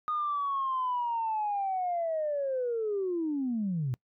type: linear sweep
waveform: sine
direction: down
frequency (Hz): 1236 to 117.5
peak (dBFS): -27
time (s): 0.08-3.94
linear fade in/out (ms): 0
effects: noise-tail reverb RT60 0.1 s tail -26 dB re dry + tanh soft clip ceiling -23 dBFS